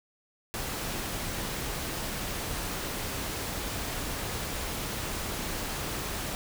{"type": "noise", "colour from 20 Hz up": "pink", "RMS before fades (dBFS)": -34, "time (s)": [0.54, 6.35], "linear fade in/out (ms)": 0, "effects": []}